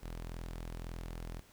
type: tone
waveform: sawtooth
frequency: 41.86 Hz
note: E1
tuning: 27 cents sharp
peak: -37 dBFS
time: 0.02-1.41 s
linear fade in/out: 20 ms
effects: pink hiss -62 dBFS RMS until 1.52 s